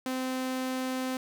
sawtooth tone, 258.4 Hz, C4, 21 cents flat, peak -26 dBFS, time 0.06-1.17 s, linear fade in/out 2 ms, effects none

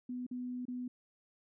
sine tone with dropouts, 248.7 Hz, B3, 12 cents sharp, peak -37 dBFS, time 0.09-0.88 s, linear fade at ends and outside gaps 5 ms, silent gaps 0.266-0.311 / 0.654-0.681 s, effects none

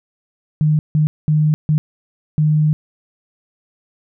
sine tone bursts at uneven times, 152.8 Hz, D#3, 31 cents flat, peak -11 dBFS, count 5, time 0.61-0.79 / 0.95-1.07 / 1.28-1.54 / 1.69-1.78 / 2.38-2.73 s, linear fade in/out 0 ms, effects none

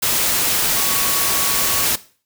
sine tone in noise, 1120 Hz, C#6, 18 cents sharp, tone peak -29 dBFS, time 0.76-1.86 s, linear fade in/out 10 ms, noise white, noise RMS -18 dBFS, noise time 0.02-1.96 s, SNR -14 dB, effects noise-tail reverb RT60 0.4 s tail -17 dB re dry

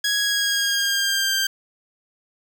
15% pulse tone with pitch glide, 1661 to 1579.6 Hz, G#6 to G6, 0 to +13 cents, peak -13 dBFS, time 0.04-1.47 s, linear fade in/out 5 ms, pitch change -87 cents, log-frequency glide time 0.19-1.35 s, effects none

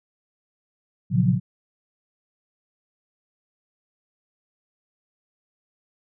sine chord, Gb major seventh, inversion first, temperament equal with one note detuned, 116.54 / 137.32 / 174.61 / 185 Hz, Bb2 / Db3 / F3 / Gb3, 0 / -16 / 0 / 0 cents, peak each -22 dBFS, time 1.1-1.4 s, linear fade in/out 50 ms, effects none

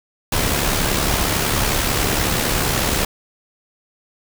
pink noise with amplitude modulation, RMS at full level -17 dBFS, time 0.32-3.05 s, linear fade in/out 5 ms, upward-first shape sine, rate 70.9 Hz, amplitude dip 45%, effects none

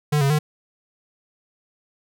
square tone with pitch steps, 148.9 / 138.4 / 151.4 Hz, D3 / C#3 / D#3, +24 / -2 / -47 cents, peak -17 dBFS, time 0.12-0.39 s, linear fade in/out 10 ms, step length 90 ms, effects none

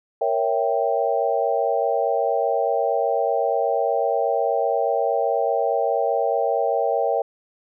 sine chord, A# diminished seventh, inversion none, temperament equal, 466.2 / 554.4 / 659.3 / 784 Hz, A#4 / C#5 / E5 / G5, 0 / 0 / 0 / 0 cents, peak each -24 dBFS, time 0.21-7.22 s, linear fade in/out 5 ms, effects none

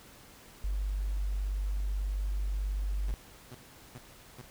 sine tone, 49.15 Hz, G1, 5 cents sharp, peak -29 dBFS, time 0.64-3.14 s, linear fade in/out 0 ms
sawtooth tone bursts, 123.47 Hz, B2, in tune, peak -39 dBFS, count 4, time 3.08-4.416 s, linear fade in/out 5 ms, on 34 ms, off 400 ms
effects pink hiss -54 dBFS RMS until 4.5 s

